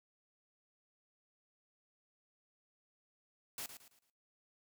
white noise with echo, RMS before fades -43 dBFS, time 3.58-3.66 s, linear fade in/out 2 ms, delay 110 ms, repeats 4, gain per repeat -9 dB, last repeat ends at 4.1 s, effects noise-tail reverb RT60 0.2 s tail -17 dB re dry

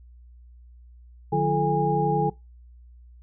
sine tone cluster, 151.5 / 182.3 / 344.3 / 432.7 / 817 Hz, D#3 / F#3 / F4 / A4 / G#5, -46 / -25 / -25 / -29 / -29 cents, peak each -25 / -29 / -31 / -26 / -24 dBFS, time 1.32-2.3 s, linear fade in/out 10 ms, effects noise-tail reverb RT60 0.2 s tail -21 dB re dry + added 60 Hz sine -46 dBFS peak until 3.22 s

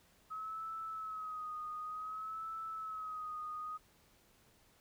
sine tone with vibrato, 1275 Hz, D#6, 42 cents sharp, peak -40 dBFS, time 0.3-3.78 s, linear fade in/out 20 ms, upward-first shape sine, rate 0.55 Hz, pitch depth 54 cents each way, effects pink hiss -68 dBFS RMS until 4.8 s

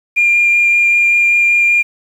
sine tone with vibrato, 2400 Hz, D7, 37 cents sharp, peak -7 dBFS, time 0.16-1.83 s, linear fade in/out 20 ms, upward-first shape sine, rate 5.2 Hz, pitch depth 8 cents each way, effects tanh soft clip ceiling -4 dBFS + 7-bit

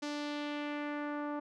sawtooth tone with low-pass filter sweep, 293.7 Hz, D4, in tune, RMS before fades -38 dBFS, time 0.02-1.4 s, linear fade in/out 10 ms, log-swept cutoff 5800 to 1100 Hz, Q 1.6, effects none

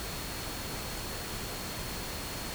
sine tone in noise, 4322 Hz, C#8, 45 cents flat, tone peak -47 dBFS, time 0-2.54 s, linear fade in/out 0 ms, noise pink, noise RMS -38 dBFS, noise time 0-2.54 s, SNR -12 dB, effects none

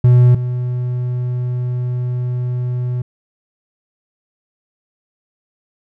triangle tone pair in turn, 123.47 / 123.97 Hz, B2 / B2, 0 / +7 cents, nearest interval unison, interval 7 cents, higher second, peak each -4 / -15 dBFS, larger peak first, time 0.04-0.35 / 0.35-3.02 s, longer second, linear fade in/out 5 ms, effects none

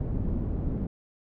pink low-pass noise, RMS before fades -29 dBFS, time 0-0.87 s, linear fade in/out 5 ms, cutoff 270 Hz, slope 12 dB/octave, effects none

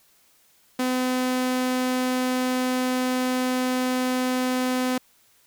sawtooth tone, 254.1 Hz, B3, 49 cents sharp, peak -18 dBFS, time 0.79-4.98 s, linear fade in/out 5 ms, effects white hiss -60 dBFS RMS until 5.46 s

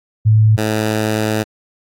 sine / 10% pulse tone pair in turn, 108.8 / 108.4 Hz, A2 / A2, -19 / -25 cents, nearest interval unison, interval 6 cents, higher first, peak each -7 dBFS, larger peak neither, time 0.25-0.57 / 0.57-1.44 s, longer second, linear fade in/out 20 ms, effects AAC 64 kbps

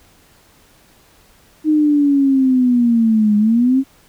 sine linear two-way sweep, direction down then up, 311.1 to 206.4 to 273.5 Hz, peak -10 dBFS, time 1.64-3.84 s, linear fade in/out 50 ms, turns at 3.37 s, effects pink hiss -51 dBFS RMS until 4.08 s

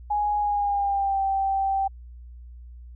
sine tone with pitch glide, 830.6 to 779.5 Hz, G#5 to G5, 0 to -10 cents, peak -21 dBFS, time 0.1-1.88 s, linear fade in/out 10 ms, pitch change -110 cents, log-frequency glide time 0.39-1.21 s, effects added 60 Hz sine -40 dBFS peak until 2.95 s

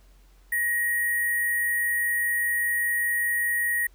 sine tone with sample-and-hold, 1890 Hz, A#6, 23 cents sharp, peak -22 dBFS, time 0.52-3.87 s, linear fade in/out 5 ms, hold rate 11025 Hz, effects added 45 Hz sine -52 dBFS peak until 3.94 s + pink hiss -63 dBFS RMS until 3.94 s

